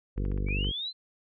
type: harmonic tone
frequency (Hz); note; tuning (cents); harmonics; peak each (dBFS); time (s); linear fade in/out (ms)
49; G1; 0; 1 / 2 / 3 / 4 / 5 / 6 / 7 / 8 / 9 / 10; -28 / -34 / -38 / -40 / -42 / -44 / -45 / -46 / -47 / -48; 0.16-0.72; 20
type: clicks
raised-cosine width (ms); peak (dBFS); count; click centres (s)
0.5; -34; 6; 0.178 / 0.252 / 0.317 / 0.377 / 0.486 / 0.645
type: linear sweep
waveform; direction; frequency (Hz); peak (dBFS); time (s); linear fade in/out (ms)
sine; up; 2217 to 4148; -31; 0.46-0.93; 50
effects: MP3 64 kbps

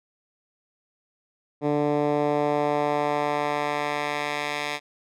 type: tone with band-pass filter sweep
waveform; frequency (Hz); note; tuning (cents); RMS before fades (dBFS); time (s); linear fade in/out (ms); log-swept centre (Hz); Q
10% pulse; 147.1; D3; +3; -25; 1.61-4.8; 50; 340 to 2700; 0.86
effects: none

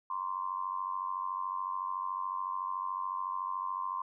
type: tone with amplitude modulation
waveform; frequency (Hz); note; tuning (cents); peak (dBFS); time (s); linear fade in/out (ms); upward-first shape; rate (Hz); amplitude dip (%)
sine; 1046.5; C6; 0; -29; 0.1-4.02; 5; sine; 93.8; 85
effects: none

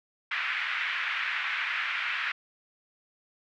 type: band-pass noise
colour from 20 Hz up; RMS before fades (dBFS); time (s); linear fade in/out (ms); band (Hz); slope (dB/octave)
pink; -31; 0.31-2.32; 5; 1500 to 2600; 24
effects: none

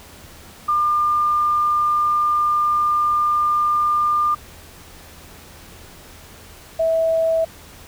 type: tone pair in turn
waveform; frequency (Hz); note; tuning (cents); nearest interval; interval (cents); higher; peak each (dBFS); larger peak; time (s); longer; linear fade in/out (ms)
sine; 1200 / 651.7; D6 / E5; +37 / -20; major seventh; 1057; first; -15; neither; 0.68-4.35 / 6.79-7.45; first; 10
effects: added 80 Hz sine -48 dBFS peak until 7.87 s + pink hiss -43 dBFS RMS until 7.87 s

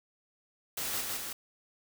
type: noise with echo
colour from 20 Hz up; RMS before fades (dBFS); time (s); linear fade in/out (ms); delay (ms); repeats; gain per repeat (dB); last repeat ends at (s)
white; -35; 0.77-1.01; 5; 160; 2; -2; 1.33
effects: none

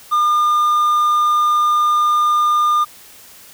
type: tone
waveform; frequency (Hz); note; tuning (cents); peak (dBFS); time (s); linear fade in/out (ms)
triangle; 1208; D6; +48; -10; 0.11-2.85; 20
effects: white hiss -42 dBFS RMS until 3.53 s

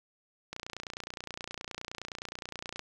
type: click train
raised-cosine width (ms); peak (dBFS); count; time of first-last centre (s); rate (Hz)
0.2; -21; 68; 0.53-2.794; 29.6
effects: none

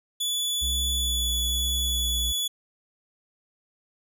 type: tone with pitch glide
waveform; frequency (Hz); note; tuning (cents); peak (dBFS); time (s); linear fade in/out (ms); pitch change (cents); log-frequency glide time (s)
sawtooth; 3444 to 3418; A7 to G#7; -38 to +49; -22; 0.2-2.48; 10; -13; 1.03-1.41
type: tone with vibrato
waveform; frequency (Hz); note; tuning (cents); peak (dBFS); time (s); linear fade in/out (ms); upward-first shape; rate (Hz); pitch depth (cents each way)
triangle; 64.3; C2; -30; -26; 0.61-2.33; 20; sine; 1.1; 57
effects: none

